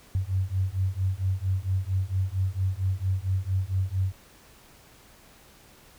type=beating tone pair; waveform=sine; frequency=92.5 / 96.9 Hz; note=F#2 / G2; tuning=0 / -20 cents; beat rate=4.4 Hz; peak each=-27 dBFS; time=0.15-4.12 s; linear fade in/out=0 ms; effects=pink hiss -54 dBFS RMS until 5.98 s